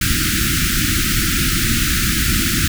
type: band-stop noise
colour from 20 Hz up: pink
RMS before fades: -17 dBFS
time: 0.01-2.68 s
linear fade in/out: 5 ms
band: 350 to 1300 Hz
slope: 96 dB/octave
effects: none